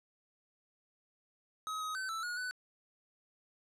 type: tone with pitch steps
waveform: square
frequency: 1271 / 1261 / 1529 / 1322 / 1445 / 1496 Hz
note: D#6 / D#6 / G6 / E6 / F#6 / F#6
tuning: +36 / +23 / -44 / +5 / -41 / +19 cents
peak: -37 dBFS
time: 1.67-2.51 s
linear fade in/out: 0 ms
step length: 140 ms
effects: low-pass 10000 Hz 12 dB/octave + 13-bit